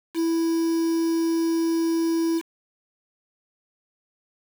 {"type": "tone with quantisation", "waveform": "triangle", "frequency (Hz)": 330.1, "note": "E4", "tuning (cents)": 2, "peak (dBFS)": -18, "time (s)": [0.14, 2.42], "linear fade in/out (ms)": 50, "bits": 6, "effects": []}